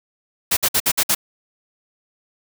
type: noise bursts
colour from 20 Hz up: white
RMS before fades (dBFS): -17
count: 6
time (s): 0.51-1.15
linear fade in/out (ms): 10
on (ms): 60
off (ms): 56
effects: none